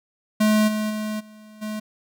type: tone with level steps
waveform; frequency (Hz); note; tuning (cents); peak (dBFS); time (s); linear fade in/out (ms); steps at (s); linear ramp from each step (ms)
square; 214.2; A3; -46; -16 / -23 / -26 / -44 / -28; 0.4-1.8; 10; 0.67 / 0.89 / 1.19 / 1.61; 20
effects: none